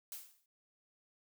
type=noise with exponential decay; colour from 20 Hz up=blue; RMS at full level=-42 dBFS; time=0.12-0.46 s; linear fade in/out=2 ms; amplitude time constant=73 ms; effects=none